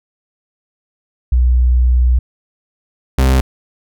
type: tone pair in turn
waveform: sine / 40% pulse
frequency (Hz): 61.74 / 65.41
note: B1 / C2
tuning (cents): 0 / 0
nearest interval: minor second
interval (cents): 100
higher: second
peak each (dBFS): -8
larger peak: neither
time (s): 1.32-2.19 / 3.18-3.41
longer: first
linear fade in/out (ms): 5
effects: none